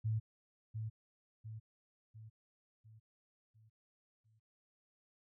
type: tone with echo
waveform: sine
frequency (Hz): 110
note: A2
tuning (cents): 0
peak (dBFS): -32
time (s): 0.04-0.2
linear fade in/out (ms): 20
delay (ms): 700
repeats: 6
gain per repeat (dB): -6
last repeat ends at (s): 4.4
effects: none